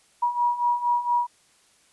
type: beating tone pair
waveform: sine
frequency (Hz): 960 / 964.3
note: B5 / B5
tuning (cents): -49 / -42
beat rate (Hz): 4.3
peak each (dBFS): -26 / -22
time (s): 0.22-1.27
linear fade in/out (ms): 10
effects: white hiss -60 dBFS RMS until 1.92 s + resampled to 24000 Hz